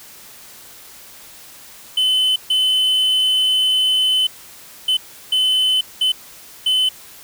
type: tone bursts at uneven times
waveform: triangle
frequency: 3036 Hz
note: F#7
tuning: 44 cents sharp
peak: -12 dBFS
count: 6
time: 1.97-2.36 / 2.5-4.27 / 4.88-4.97 / 5.32-5.81 / 6.01-6.12 / 6.66-6.89 s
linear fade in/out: 5 ms
effects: white hiss -41 dBFS RMS until 7.23 s